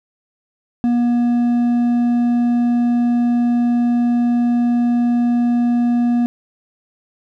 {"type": "tone with hard clipping", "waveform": "triangle", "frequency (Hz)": 239.9, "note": "A#3", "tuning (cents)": 50, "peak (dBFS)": -14, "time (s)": [0.84, 6.26], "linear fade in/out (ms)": 0, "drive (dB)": 7, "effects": []}